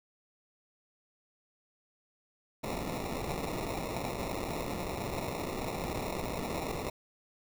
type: noise with sample-and-hold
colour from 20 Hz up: violet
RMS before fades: -36 dBFS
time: 2.63-6.9 s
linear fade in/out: 10 ms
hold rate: 1575 Hz
effects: none